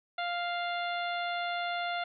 harmonic tone, 698.5 Hz, F5, in tune, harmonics 1 / 2 / 3 / 4 / 5 / 6, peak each -33 / -37 / -40 / -44 / -42 / -49 dBFS, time 0.18-2.04 s, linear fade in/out 5 ms, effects none

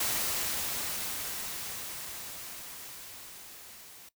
white noise with level ramp, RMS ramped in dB -30 to -51 dBFS, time 0-4.09 s, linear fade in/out 5 ms, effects noise-tail reverb RT60 0.1 s tail -17 dB re dry

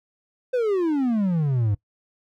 triangle exponential sweep, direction down, 520 to 97.7 Hz, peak -17 dBFS, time 0.53-1.75 s, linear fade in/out 10 ms, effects noise-tail reverb RT60 0.1 s tail -21 dB re dry

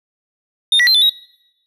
triangle tone with pitch steps, 3650 / 1944 / 4122 / 3510 / 3813 Hz, A#7 / B6 / C8 / A7 / A#7, -37 / -28 / -27 / -5 / +38 cents, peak -8 dBFS, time 0.72-1.095 s, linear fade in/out 2 ms, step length 75 ms, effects noise-tail reverb RT60 0.9 s tail -25 dB re dry

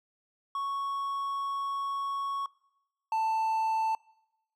triangle tone pair in turn, 1108.7 / 886.1 Hz, C#6 / A5, 0 / +12 cents, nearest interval major third, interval 388 cents, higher first, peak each -28 / -24 dBFS, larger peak second, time 0.55-2.46 / 3.12-3.95 s, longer first, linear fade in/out 2 ms, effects noise-tail reverb RT60 1.0 s tail -24 dB re dry

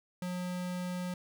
square tone, 180 Hz, F#3, 47 cents flat, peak -35 dBFS, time 0.22-1.14 s, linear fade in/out 2 ms, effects none

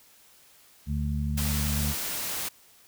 harmonic tone, 73 Hz, D2, 10 cents flat, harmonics 1 / 2 / 3, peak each -28 / -31 / -33 dBFS, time 0.86-1.95 s, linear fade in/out 50 ms
white noise, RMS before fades -32 dBFS, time 1.37-2.49 s, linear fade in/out 10 ms
effects white hiss -57 dBFS RMS until 2.87 s

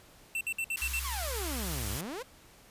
square tone bursts, 2688 Hz, E7, 33 cents sharp, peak -31 dBFS, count 6, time 0.35-0.994 s, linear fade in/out 2 ms, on 59 ms, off 58 ms
white high-pass noise, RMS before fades -38 dBFS, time 0.77-2.01 s, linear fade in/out 2 ms, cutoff 910 Hz, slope 48 dB/octave
sine tone, 65.3 Hz, C2, 3 cents flat, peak -36 dBFS, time 0.81-1.98 s, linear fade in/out 20 ms
sawtooth exponential two-way sweep, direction down then up, 1178 to 92.5 to 553 Hz, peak -33 dBFS, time 1.04-2.23 s, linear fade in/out 10 ms, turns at 1.9 s
effects pink hiss -57 dBFS RMS until 2.7 s + resampled to 32000 Hz

